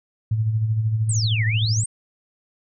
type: tone with tremolo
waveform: sine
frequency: 110 Hz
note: A2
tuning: in tune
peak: -16 dBFS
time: 0.31-1.84 s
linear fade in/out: 5 ms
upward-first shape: sine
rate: 13 Hz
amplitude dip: 50%
type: exponential two-way sweep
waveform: sine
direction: down then up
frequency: 8870 to 1760 to 8870 Hz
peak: -24 dBFS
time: 1.09-1.86 s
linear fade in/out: 5 ms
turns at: 1.45 s
effects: none